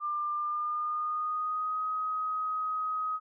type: tone with pitch glide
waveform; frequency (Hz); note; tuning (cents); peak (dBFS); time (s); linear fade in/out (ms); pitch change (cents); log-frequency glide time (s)
sine; 1194 to 1260.6; D6 to D#6; +28 to +22; -29; 0-3.2; 50; +94; 0.34-1.84
effects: none